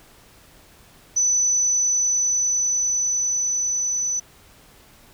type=tone with level ramp; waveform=sine; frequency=5990 Hz; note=F#8; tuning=20 cents sharp; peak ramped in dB=-16 to -21 dBFS; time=1.16-4.2 s; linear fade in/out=10 ms; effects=pink hiss -51 dBFS RMS until 5.13 s